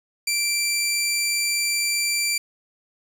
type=tone; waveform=15% pulse; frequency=2349 Hz; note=D7; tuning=in tune; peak=-14 dBFS; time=0.27-2.38 s; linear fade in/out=5 ms; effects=8-bit